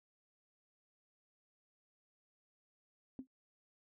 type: tone with exponential decay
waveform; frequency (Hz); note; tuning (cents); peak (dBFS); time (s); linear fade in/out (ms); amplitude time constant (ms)
sine; 261.6; C4; 0; -37; 3.19-3.27; 1; 17
effects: noise-tail reverb RT60 0.1 s tail -17 dB re dry